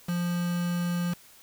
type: tone with quantisation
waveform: triangle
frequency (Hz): 174.61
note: F3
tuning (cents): 0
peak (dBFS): -24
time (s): 0.08-1.14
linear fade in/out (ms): 10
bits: 6
effects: white hiss -54 dBFS RMS until 1.42 s